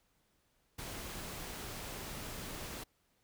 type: noise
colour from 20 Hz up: pink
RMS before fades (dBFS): -44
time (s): 0.78-2.84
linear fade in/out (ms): 10
effects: pink hiss -75 dBFS RMS until 3.23 s